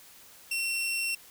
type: tone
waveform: sawtooth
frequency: 2718 Hz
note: F7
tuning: 48 cents flat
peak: -25 dBFS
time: 0.51-1.15 s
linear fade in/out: 5 ms
effects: white hiss -53 dBFS RMS until 1.3 s